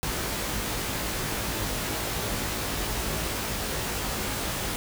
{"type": "noise with comb filter", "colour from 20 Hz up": "pink", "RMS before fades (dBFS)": -30, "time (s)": [0.03, 4.76], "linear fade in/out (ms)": 0, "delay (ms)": 19, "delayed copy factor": 0.75, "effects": []}